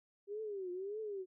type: tone with vibrato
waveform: sine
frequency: 394.9 Hz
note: G4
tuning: 13 cents sharp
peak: -39 dBFS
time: 0.27-1.26 s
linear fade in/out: 50 ms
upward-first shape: triangle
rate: 1.7 Hz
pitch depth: 200 cents each way
effects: none